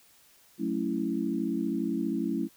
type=chord; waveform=sine; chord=F# minor seventh; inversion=none; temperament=equal; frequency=185 / 220 / 277.2 / 329.6 Hz; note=F#3 / A3 / C#4 / E4; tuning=0 / 0 / 0 / 0 cents; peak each=-35 / -32 / -32 / -32 dBFS; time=0.58-2.49 s; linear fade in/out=50 ms; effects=white hiss -60 dBFS RMS until 2.56 s